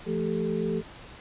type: tone cluster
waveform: sine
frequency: 170.3 / 219.5 / 392.5 / 437.9 Hz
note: F3 / A3 / G4 / A4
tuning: -43 / -4 / +2 / -8 cents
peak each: -31 dBFS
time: 0.05-0.83 s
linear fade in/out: 50 ms
effects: pink hiss -46 dBFS RMS until 1.2 s + resampled to 8000 Hz